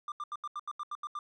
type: tone bursts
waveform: triangle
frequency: 1191 Hz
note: D6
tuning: 24 cents sharp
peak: -33 dBFS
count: 10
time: 0.08-1.19 s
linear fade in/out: 2 ms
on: 39 ms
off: 80 ms
effects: resampled to 22050 Hz